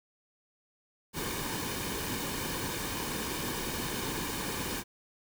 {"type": "noise with comb filter", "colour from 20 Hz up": "pink", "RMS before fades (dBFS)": -35, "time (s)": [1.13, 4.84], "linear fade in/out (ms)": 50, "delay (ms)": 1.5, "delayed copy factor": -0.55, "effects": []}